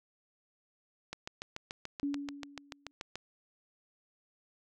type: click train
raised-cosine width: 0.2 ms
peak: -22 dBFS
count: 15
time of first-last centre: 1.13-3.156 s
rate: 6.91 Hz
type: tone with exponential decay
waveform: sine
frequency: 283.9 Hz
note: C#4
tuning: 41 cents sharp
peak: -29 dBFS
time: 2.03-2.91 s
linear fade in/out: 0 ms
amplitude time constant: 190 ms
effects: none